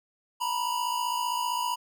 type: tone pair together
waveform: square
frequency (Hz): 930 / 985.4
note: A#5 / B5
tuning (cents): -4 / -4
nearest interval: minor second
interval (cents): 100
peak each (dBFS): -33 / -29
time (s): 0.4-1.76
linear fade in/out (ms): 20
effects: none